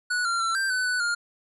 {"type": "tone with pitch steps", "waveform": "square", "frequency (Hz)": [1471, 1379, 1346, 1573, 1506, 1490, 1412], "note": ["F#6", "F6", "E6", "G6", "F#6", "F#6", "F6"], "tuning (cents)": [-11, -22, 36, 6, 30, 12, 19], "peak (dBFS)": -24, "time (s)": [0.1, 1.15], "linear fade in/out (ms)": 10, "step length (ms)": 150, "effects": ["resampled to 24000 Hz"]}